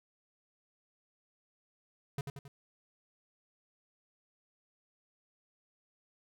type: tone with echo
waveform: square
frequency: 139.8 Hz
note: C#3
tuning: 15 cents sharp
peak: -34 dBFS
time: 2.18-2.21 s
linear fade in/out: 2 ms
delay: 90 ms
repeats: 3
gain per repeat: -5 dB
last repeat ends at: 2.48 s
effects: none